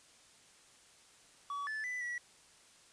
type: tone with pitch steps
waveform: triangle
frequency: 1137 / 1743 / 1993 / 1937 Hz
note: C#6 / A6 / B6 / B6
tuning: +44 / -17 / +15 / -34 cents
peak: -35 dBFS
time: 1.5-2.18 s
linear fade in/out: 2 ms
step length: 170 ms
effects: white hiss -62 dBFS RMS until 2.92 s + resampled to 22050 Hz